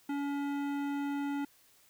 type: tone with hard clipping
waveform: sine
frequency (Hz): 283.6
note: C#4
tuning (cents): +40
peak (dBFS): -34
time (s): 0.09-1.45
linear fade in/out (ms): 5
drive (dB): 15
effects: white hiss -64 dBFS RMS until 1.89 s